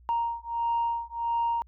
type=beating tone pair; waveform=sine; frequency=932.3 / 933.8 Hz; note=A#5 / A#5; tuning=0 / +3 cents; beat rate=1.5 Hz; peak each=-28 dBFS; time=0.09-1.62 s; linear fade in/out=0 ms; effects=tanh soft clip ceiling -20 dBFS + added 60 Hz sine -52 dBFS peak until 1.67 s